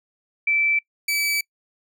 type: tone pair in turn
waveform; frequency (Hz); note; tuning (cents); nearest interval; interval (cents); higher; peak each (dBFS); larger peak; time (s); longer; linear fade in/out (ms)
sine / sawtooth; 2325 / 2301; D7 / D7; -18 / -36; unison; 18; first; -17; neither; 0.47-0.79 / 1.08-1.41; second; 5
effects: noise-tail reverb RT60 0.1 s tail -25 dB re dry